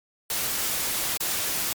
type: noise with dropouts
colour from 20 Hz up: white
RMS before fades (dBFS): -27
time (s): 0.3-1.73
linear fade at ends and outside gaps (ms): 2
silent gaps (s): 1.173-1.204
effects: MP3 96 kbps